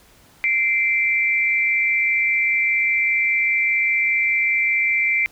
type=tone pair together; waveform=sine; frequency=2084 / 2339 Hz; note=C7 / D7; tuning=-7 / -8 cents; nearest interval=major second; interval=199 cents; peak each=-19 dBFS; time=0.44-5.26 s; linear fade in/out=0 ms; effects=pink hiss -52 dBFS RMS until 5.31 s